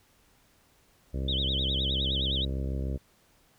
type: harmonic tone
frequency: 66.7 Hz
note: C2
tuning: 34 cents sharp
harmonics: 1 / 2 / 3 / 4 / 5 / 6 / 7 / 8 / 9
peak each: -30 / -36 / -40 / -42 / -44 / -46 / -47 / -48 / -49 dBFS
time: 1.13-2.98 s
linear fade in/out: 20 ms
type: tone with vibrato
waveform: sine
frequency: 3398 Hz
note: G#7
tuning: 39 cents sharp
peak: -28 dBFS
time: 1.28-2.45 s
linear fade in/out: 5 ms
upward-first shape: sine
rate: 9.7 Hz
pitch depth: 210 cents each way
effects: pink hiss -64 dBFS RMS until 3.58 s